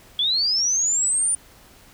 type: linear sweep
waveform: sine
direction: up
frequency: 3322 to 9397 Hz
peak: -18 dBFS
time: 0.19-1.35 s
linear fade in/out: 2 ms
effects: pink hiss -50 dBFS RMS until 1.93 s

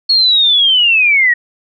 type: linear sweep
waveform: sine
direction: down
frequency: 4351 to 1864.7 Hz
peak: -7 dBFS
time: 0.09-1.34 s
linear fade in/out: 10 ms
effects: none

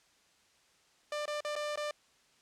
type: tone with dropouts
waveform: sawtooth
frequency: 595 Hz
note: D5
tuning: 22 cents sharp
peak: -30 dBFS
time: 1.12-1.91 s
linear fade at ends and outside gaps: 2 ms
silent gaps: 1.256-1.278 / 1.406-1.448 / 1.555-1.562 / 1.758-1.774 s
effects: white hiss -67 dBFS RMS until 2.41 s + low-pass 7000 Hz 12 dB/octave

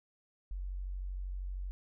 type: tone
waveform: sine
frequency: 46.41 Hz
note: F#1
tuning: 6 cents sharp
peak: -36 dBFS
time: 0.51-1.71 s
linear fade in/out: 0 ms
effects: none

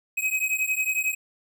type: beating tone pair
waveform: square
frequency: 2528 / 2539 Hz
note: D#7 / D#7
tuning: +27 / +34 cents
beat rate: 11 Hz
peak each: -27 dBFS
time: 0.17-1.15 s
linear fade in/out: 10 ms
effects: none

